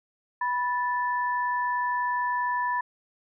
sine tone pair together, 983.8 / 1753 Hz, B5 / A6, -7 / -7 cents, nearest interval minor seventh, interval 1000 cents, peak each -25 / -31 dBFS, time 0.41-2.81 s, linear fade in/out 5 ms, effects none

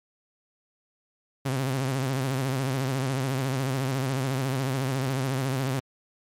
sawtooth tone with vibrato, 132.5 Hz, C3, 22 cents sharp, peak -21 dBFS, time 1.45-5.8 s, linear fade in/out 10 ms, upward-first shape sine, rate 14 Hz, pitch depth 80 cents each way, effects MP3 64 kbps

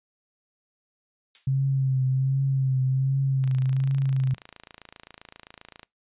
violet noise with exponential decay, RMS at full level -31 dBFS, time 1.35-1.53 s, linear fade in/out 1 ms, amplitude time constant 37 ms
sine tone with vibrato, 133.2 Hz, C3, 31 cents sharp, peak -20 dBFS, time 1.47-4.34 s, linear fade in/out 5 ms, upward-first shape triangle, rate 1.3 Hz, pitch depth 45 cents each way
click train, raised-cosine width 0.2 ms, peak -25 dBFS, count 67, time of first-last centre 3.44-5.831 s, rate 27.6 Hz
effects noise-tail reverb RT60 0.2 s tail -24 dB re dry + resampled to 8000 Hz

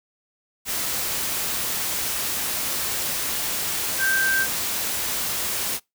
sine tone in noise, 1568 Hz, G6, in tune, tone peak -19 dBFS, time 3.98-4.47 s, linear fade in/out 50 ms, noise white, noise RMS -26 dBFS, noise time 0.65-5.8 s, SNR +4 dB, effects noise-tail reverb RT60 0.2 s tail -25 dB re dry

